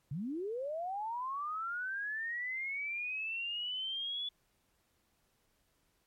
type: linear sweep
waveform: sine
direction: up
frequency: 125.8 to 3445 Hz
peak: -35 dBFS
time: 0.11-4.29 s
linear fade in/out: 5 ms
effects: pink hiss -75 dBFS RMS until 6.06 s + MP3 64 kbps